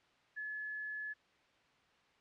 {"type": "tone", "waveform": "sine", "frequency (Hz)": 1712, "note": "A6", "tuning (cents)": -48, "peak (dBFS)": -39, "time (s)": [0.36, 1.14], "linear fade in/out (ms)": 20, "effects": ["white hiss -69 dBFS RMS until 2.2 s", "low-pass 3000 Hz 12 dB/octave"]}